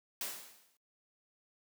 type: noise with exponential decay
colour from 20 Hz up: white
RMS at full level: -36 dBFS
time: 0.21-0.77 s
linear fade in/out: 2 ms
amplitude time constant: 120 ms
effects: noise-tail reverb RT60 0.1 s tail -21 dB re dry + high-pass 200 Hz 12 dB/octave